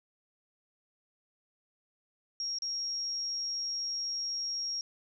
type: tone with dropouts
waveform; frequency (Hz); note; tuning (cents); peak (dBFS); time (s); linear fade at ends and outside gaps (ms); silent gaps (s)
sine; 5588; F8; 0; -32; 2.4-4.81; 1; 2.586-2.621
effects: none